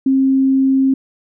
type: tone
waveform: sine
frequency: 267.2 Hz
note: C4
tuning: 36 cents sharp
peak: -10 dBFS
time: 0.06-0.94 s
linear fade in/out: 5 ms
effects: none

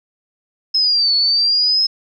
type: exponential two-way sweep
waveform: sine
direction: down then up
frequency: 5190 to 4403 to 5190 Hz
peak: -12 dBFS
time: 0.74-1.87 s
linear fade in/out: 10 ms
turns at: 1.15 s
effects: none

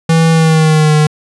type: tone with pitch glide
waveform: square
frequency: 163.2 to 152.27 Hz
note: E3 to D#3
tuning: -17 to -37 cents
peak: -7 dBFS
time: 0.09-1.07 s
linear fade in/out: 5 ms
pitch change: -120 cents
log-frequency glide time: 0.31-0.94 s
effects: resampled to 24000 Hz

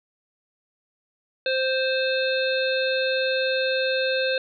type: harmonic tone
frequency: 523.3 Hz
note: C5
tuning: in tune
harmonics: 1 / 3 / 5 / 7 / 8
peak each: -23 / -28 / -30 / -31 / -32 dBFS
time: 1.46-4.38 s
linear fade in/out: 2 ms
effects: none

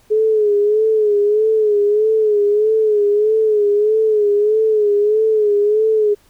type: tone with vibrato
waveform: sine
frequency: 424.1 Hz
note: G#4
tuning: 36 cents sharp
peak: -11 dBFS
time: 0.1-6.15 s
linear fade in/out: 20 ms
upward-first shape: sine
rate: 1.6 Hz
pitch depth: 64 cents each way
effects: pink hiss -54 dBFS RMS until 6.29 s

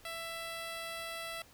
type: tone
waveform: 10% pulse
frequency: 664 Hz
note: E5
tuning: 12 cents sharp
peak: -31 dBFS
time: 0.05-1.42 s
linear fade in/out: 2 ms
effects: pink hiss -60 dBFS RMS until 1.53 s

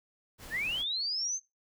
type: noise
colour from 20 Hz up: pink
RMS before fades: -47 dBFS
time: 0.38-0.85 s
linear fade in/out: 50 ms
type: linear sweep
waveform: sine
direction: up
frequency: 1661.2 to 6400 Hz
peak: -30 dBFS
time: 0.5-1.4 s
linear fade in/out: 50 ms
effects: noise-tail reverb RT60 0.2 s tail -19 dB re dry

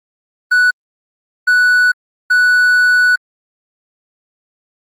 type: tone bursts at uneven times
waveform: triangle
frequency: 1480 Hz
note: F#6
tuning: in tune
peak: -6 dBFS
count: 3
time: 0.51-0.71 / 1.47-1.92 / 2.3-3.16 s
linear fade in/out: 10 ms
effects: Opus 24 kbps

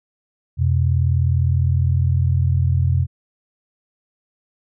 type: tone pair together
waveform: sine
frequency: 87.46 / 127.3 Hz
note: F2 / C3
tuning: +3 / -47 cents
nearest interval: tritone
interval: 650 cents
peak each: -16 / -18 dBFS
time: 0.57-3.07 s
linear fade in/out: 50 ms
effects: none

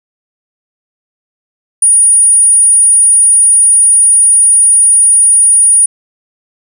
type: tone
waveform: sine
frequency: 9590 Hz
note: D9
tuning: 35 cents sharp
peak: -3 dBFS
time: 1.82-5.86 s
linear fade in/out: 5 ms
effects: none

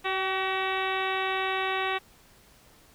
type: harmonic tone with a mistuned harmonic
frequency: 379.1 Hz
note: F#4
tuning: 42 cents sharp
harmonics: 1 / 2 / 3 / 4 / 5 / 6 / 7 / 8 / 9 / 10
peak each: -33 / -32 / -33 / -37 / -34 / -37 / -36 / -42 / -42 / -40 dBFS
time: 0.04-1.99 s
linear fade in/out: 20 ms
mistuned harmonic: 2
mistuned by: +22 cents
effects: pink hiss -57 dBFS RMS until 2.94 s

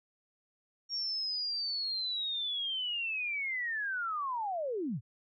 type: linear sweep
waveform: sine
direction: down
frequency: 5588 to 91.6 Hz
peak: -32 dBFS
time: 0.89-5.01 s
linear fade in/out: 50 ms
effects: none

